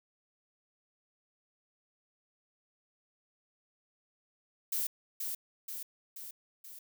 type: noise with echo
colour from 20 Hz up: violet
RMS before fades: -33 dBFS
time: 4.72-4.87 s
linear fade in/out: 5 ms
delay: 480 ms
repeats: 4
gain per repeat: -4 dB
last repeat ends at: 6.79 s
effects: none